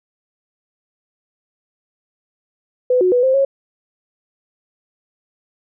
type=tone with pitch steps; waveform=sine; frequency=502 / 366 / 492.4 / 524 / 547 Hz; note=B4 / F#4 / B4 / C5 / C#5; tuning=+28 / -19 / -5 / +2 / -23 cents; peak=-11 dBFS; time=2.9-3.45 s; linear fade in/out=5 ms; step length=110 ms; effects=none